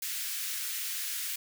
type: high-pass noise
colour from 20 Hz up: white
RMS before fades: -35 dBFS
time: 0.02-1.36 s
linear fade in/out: 5 ms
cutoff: 1600 Hz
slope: 24 dB/octave
effects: none